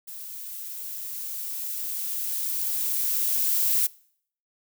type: noise with level ramp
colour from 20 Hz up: violet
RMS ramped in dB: -39 to -22 dBFS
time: 0.07-3.87 s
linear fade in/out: 10 ms
effects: noise-tail reverb RT60 0.6 s tail -23 dB re dry